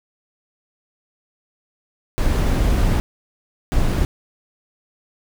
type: noise bursts at uneven times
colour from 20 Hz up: brown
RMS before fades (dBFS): -17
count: 2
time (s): 2.18-3 / 3.72-4.05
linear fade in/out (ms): 0
effects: none